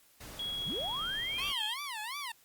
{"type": "noise", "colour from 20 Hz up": "pink", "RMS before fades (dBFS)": -47, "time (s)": [0.2, 1.53], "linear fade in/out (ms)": 10}
{"type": "tone with pitch glide", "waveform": "sine", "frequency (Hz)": [3322, 3200], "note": ["G#7", "G7"], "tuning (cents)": [0, 35], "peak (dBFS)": -34, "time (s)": [0.39, 1.74], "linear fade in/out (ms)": 5, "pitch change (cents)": -65, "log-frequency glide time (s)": [0.97, 1.04]}
{"type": "linear sweep", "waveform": "sine", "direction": "up", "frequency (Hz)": [92.5, 3390], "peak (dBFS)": -37, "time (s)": [0.66, 1.67], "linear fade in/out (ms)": 10}
{"type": "tone with vibrato", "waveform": "15% pulse", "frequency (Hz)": 995, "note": "B5", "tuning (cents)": 13, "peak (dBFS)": -31, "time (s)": [1.38, 2.32], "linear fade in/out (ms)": 5, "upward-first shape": "sine", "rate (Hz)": 2.8, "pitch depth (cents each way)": 280}
{"effects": ["white hiss -64 dBFS RMS until 2.44 s", "Opus 48 kbps"]}